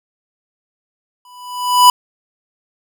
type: tone with exponential growth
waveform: square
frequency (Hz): 990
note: B5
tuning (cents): +4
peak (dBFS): -3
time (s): 1.25-1.9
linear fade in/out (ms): 2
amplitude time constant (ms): 140
effects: none